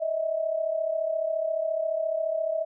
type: tone pair together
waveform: sine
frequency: 615 / 649.4 Hz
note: D#5 / E5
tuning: -20 / -26 cents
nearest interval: minor second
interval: 94 cents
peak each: -30 / -26 dBFS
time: 0-2.65 s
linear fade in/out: 20 ms
effects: none